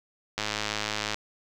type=click train; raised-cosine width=0.2 ms; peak=-11 dBFS; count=82; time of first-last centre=0.38-1.144 s; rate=106 Hz; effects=none

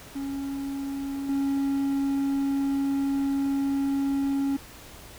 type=tone with level steps; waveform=triangle; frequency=276 Hz; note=C#4; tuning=7 cents flat; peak=-27 / -21 dBFS; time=0.15-4.57 s; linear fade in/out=10 ms; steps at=1.29 s; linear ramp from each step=2 ms; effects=added 60 Hz sine -56 dBFS peak until 5.18 s + pink hiss -46 dBFS RMS until 5.18 s

